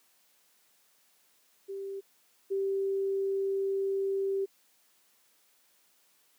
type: tone pair in turn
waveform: sine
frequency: 392 / 390.4 Hz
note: G4 / G4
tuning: 0 / -7 cents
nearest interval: unison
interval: 7 cents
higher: first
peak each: -35 / -27 dBFS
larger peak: second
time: 1.68-2.01 / 2.5-4.46 s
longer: second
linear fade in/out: 20 ms
effects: white hiss -67 dBFS RMS until 6.38 s + high-pass 200 Hz 12 dB/octave